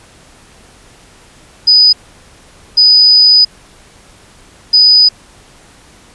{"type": "tone bursts at uneven times", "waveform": "sine", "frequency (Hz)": 4978, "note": "D#8", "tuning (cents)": 0, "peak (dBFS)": -3, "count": 3, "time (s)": [[1.67, 1.93], [2.77, 3.45], [4.73, 5.09]], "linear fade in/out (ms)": 10, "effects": ["pink hiss -42 dBFS RMS until 6.14 s", "resampled to 24000 Hz"]}